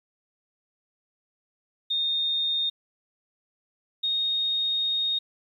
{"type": "tone pair in turn", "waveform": "sine", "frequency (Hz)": [3672, 3715], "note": ["A#7", "A#7"], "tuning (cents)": [-27, -7], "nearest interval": "unison", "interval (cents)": 20, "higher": "second", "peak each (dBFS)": -23, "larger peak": "neither", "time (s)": [[1.9, 2.7], [4.03, 5.19]], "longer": "second", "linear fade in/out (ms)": 10, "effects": ["10-bit"]}